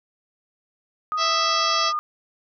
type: tone with pitch glide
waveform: sine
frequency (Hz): 1244.5 to 1218.9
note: D#6 to D#6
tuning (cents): 0 to -36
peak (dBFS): -22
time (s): 1.12-1.99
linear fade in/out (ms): 0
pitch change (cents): -36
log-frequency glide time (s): 1.28-1.77
type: harmonic tone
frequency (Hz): 659.3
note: E5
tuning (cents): 0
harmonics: 1 / 2 / 3 / 4 / 5 / 6 / 7 / 8 / 9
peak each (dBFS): -30 / -30 / -32 / -31 / -29 / -32 / -28 / -27 / -33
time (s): 1.17-1.93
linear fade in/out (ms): 50
effects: none